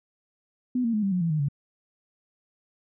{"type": "tone with pitch steps", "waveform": "sine", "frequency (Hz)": [250, 230.6, 212.7, 196.15, 180.91, 166.85, 153.89, 141.94], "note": ["B3", "A#3", "G#3", "G3", "F#3", "E3", "D#3", "C#3"], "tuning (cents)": [21, -19, 42, 1, -39, 21, -19, 41], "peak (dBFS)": -22, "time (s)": [0.75, 1.486], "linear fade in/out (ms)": 5, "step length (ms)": 92, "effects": []}